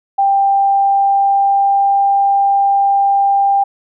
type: tone with pitch glide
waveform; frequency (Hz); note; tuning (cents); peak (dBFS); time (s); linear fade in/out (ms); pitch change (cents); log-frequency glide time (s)
sine; 790 to 794.6; G5 to G5; +13 to +23; -9; 0.18-3.64; 10; +10; 0.4-2.01
effects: none